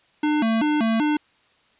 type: tone with vibrato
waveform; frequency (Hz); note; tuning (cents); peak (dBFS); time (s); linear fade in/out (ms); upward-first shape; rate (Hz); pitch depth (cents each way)
square; 259.7; C4; -13; -19; 0.23-1.17; 5; square; 2.6; 250
effects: white hiss -60 dBFS RMS until 1.79 s + resampled to 8000 Hz